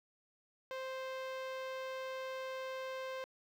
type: tone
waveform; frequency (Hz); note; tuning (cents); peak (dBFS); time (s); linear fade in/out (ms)
sawtooth; 523.3; C5; 0; -36; 0.71-3.24; 0
effects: low-pass 4000 Hz 12 dB/octave + 11-bit